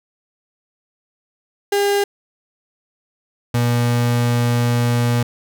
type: tone pair in turn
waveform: 35% pulse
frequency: 403.6 / 119.99 Hz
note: G#4 / B2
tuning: -49 / -50 cents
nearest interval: octave + major sixth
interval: 2101 cents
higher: first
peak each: -13 dBFS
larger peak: neither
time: 1.72-2.04 / 3.54-5.23 s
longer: second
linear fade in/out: 5 ms
effects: none